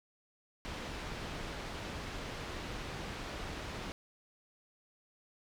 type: low-pass noise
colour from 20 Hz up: pink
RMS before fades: -42 dBFS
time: 0.65-3.92 s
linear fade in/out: 0 ms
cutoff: 4400 Hz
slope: 12 dB/octave
effects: none